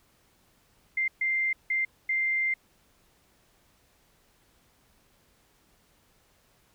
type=tone bursts at uneven times; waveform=sine; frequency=2093 Hz; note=C7; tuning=in tune; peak=-24 dBFS; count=4; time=0.97-1.08 / 1.21-1.53 / 1.7-1.85 / 2.09-2.54 s; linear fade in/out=5 ms; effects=pink hiss -65 dBFS RMS until 6.74 s